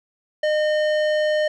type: tone with low-pass filter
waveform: square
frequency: 610 Hz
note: D#5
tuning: 34 cents flat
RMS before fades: -20 dBFS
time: 0.43-1.48 s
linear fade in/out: 5 ms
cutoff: 3400 Hz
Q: 0.73
effects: none